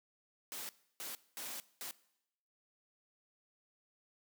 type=noise bursts at uneven times; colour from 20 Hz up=white; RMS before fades=-44 dBFS; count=4; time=0.52-0.69 / 1-1.15 / 1.37-1.6 / 1.81-1.91 s; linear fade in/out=0 ms; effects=noise-tail reverb RT60 0.8 s tail -20 dB re dry + high-pass 200 Hz 12 dB/octave